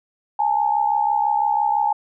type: tone pair together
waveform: sine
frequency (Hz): 830.6 / 896.6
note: G#5 / A5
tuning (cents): 0 / +32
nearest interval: minor second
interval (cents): 132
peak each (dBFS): -18 / -21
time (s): 0.39-1.93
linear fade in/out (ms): 5
effects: none